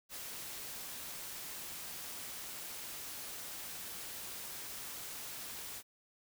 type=noise; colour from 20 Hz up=white; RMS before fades=-45 dBFS; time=0.09-5.83 s; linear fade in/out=50 ms; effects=none